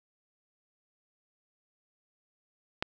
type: click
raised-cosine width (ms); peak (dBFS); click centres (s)
0.3; -13; 2.825
effects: none